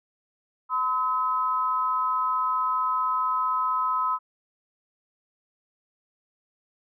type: tone pair together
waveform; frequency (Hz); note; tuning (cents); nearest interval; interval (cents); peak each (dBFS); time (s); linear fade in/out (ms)
sine; 1017.5 / 1282; C6 / E6; -49 / -49; major third; 400; -25 / -25; 0.69-4.19; 50
effects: none